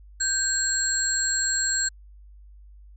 sine tone cluster, 1573 / 4237 / 7590 Hz, G6 / C8 / A#8, +6 / +21 / +30 cents, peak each -27 / -30 / -24 dBFS, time 0.2-1.89 s, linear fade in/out 10 ms, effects added 50 Hz sine -45 dBFS peak until 2.96 s

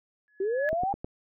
sine tone with exponential growth, 1696 Hz, G#6, 36 cents sharp, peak -26 dBFS, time 0.28-0.69 s, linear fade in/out 0 ms, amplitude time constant 87 ms
sine linear sweep, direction up, 370 to 818 Hz, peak -25 dBFS, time 0.4-0.93 s, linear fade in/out 5 ms
click train, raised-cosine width 2 ms, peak -21 dBFS, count 4, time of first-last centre 0.73-1.045 s, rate 9.52 Hz
effects none

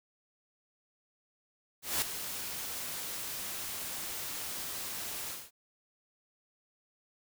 white noise with ADSR envelope, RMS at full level -29 dBFS, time 1.82-5.51 s, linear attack 200 ms, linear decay 3 ms, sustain -10 dB, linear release 230 ms, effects none

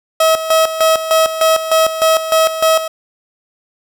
30% pulse tone with tremolo, 642 Hz, E5, 46 cents flat, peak -6 dBFS, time 0.2-2.88 s, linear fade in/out 5 ms, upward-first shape square, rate 3.3 Hz, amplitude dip 70%, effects none

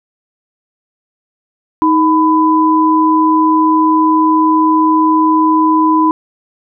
sine tone pair together, 314.8 / 1000 Hz, D#4 / B5, +20 / +21 cents, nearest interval octave + minor sixth, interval 2001 cents, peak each -10 dBFS, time 1.82-6.11 s, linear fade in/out 0 ms, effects none

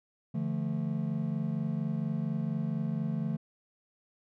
triangle chord, D minor, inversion none, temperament equal with one note detuned, 146.83 / 171.12 / 220 Hz, D3 / F3 / A3, 0 / -35 / 0 cents, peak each -32 dBFS, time 0.34-3.37 s, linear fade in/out 10 ms, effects none

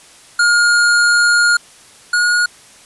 square tone pair in turn, 1423 / 1442 Hz, F6 / F#6, +32 / -45 cents, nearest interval unison, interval 23 cents, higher second, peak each -10 / -12 dBFS, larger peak first, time 0.39-1.57 / 2.13-2.46 s, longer first, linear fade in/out 5 ms, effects white hiss -43 dBFS RMS until 2.85 s + resampled to 24000 Hz

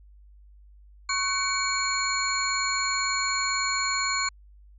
sine tone cluster, 1101 / 1512 / 2258 / 4272 / 7010 Hz, C#6 / F#6 / C#7 / C8 / A8, -12 / +37 / +31 / +35 / -7 cents, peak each -29 / -34 / -30 / -30 / -31 dBFS, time 1.09-4.29 s, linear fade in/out 5 ms, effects added 50 Hz sine -49 dBFS peak until 4.78 s

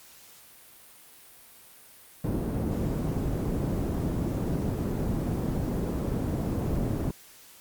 white low-pass noise, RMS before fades -29 dBFS, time 2.24-7.11 s, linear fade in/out 5 ms, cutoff 260 Hz, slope 12 dB/octave, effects white hiss -52 dBFS RMS until 7.6 s + Opus 48 kbps

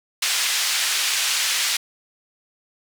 pink band-pass noise, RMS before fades -22 dBFS, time 0.22-1.77 s, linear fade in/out 5 ms, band 2300 to 8600 Hz, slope 12 dB/octave, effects none

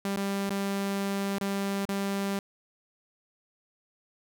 sawtooth tone with dropouts, 197.8 Hz, G3, 16 cents sharp, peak -24 dBFS, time 0.05-2.39 s, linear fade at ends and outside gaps 2 ms, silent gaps 0.163-0.171 / 0.494-0.505 / 1.384-1.411 / 1.853-1.889 s, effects none

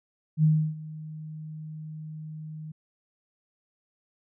sine tone with ADSR envelope, 155.4 Hz, D#3, 2 cents flat, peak -16 dBFS, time 0.37-2.72 s, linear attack 66 ms, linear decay 310 ms, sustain -20 dB, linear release 8 ms, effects none

